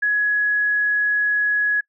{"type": "tone", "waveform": "sine", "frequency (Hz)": 1679, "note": "G#6", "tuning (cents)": 18, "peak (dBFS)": -16, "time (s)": [0.02, 1.81], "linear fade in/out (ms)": 10, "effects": ["noise-tail reverb RT60 0.1 s tail -26 dB re dry"]}